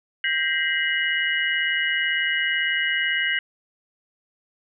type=tone cluster; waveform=sine; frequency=1580 / 1910 / 2068 / 2914 Hz; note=G6 / A#6 / C7 / F#7; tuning=+13 / +42 / -21 / -27 cents; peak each=-26 dBFS; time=0.24-3.39 s; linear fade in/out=2 ms; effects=none